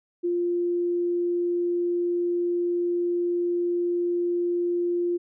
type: tone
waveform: sine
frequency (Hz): 349.2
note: F4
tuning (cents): 0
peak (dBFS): -22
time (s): 0.23-5.18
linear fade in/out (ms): 20
effects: none